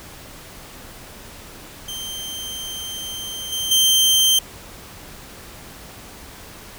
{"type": "tone with level steps", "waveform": "sawtooth", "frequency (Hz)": 3136, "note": "G7", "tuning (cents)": 0, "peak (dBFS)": [-25, -19, -10], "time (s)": [1.88, 4.39], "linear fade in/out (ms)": 5, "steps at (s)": [3.52, 3.71], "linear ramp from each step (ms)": 5, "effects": ["pink hiss -40 dBFS RMS until 6.78 s"]}